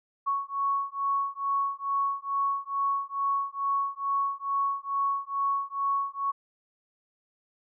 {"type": "beating tone pair", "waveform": "sine", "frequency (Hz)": [1108.7, 1111], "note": ["C#6", "C#6"], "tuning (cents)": [0, 4], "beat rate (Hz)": 2.3, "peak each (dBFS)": -29, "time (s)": [0.26, 6.32], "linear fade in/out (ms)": 20, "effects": []}